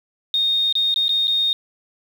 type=tone with dropouts; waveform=sine; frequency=3696 Hz; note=A#7; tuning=16 cents flat; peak=-16 dBFS; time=0.34-1.53 s; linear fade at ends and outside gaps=1 ms; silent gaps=0.726-0.753 / 0.942-0.96 / 1.082-1.092 / 1.272-1.279 s; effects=7-bit